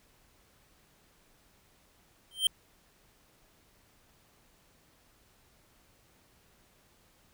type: tone with exponential growth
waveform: square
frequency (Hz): 3136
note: G7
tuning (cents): 0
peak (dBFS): -20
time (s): 2.31-2.47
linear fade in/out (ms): 2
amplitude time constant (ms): 34
effects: pink hiss -65 dBFS RMS until 7.33 s